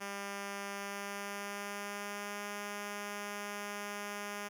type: tone with pitch glide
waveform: 5% pulse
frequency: 200 to 204.8 Hz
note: G3 to G#3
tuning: +35 to -24 cents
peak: -28 dBFS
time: 0-4.49 s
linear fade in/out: 20 ms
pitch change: +41 cents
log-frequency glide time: 0.74-2.48 s
effects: none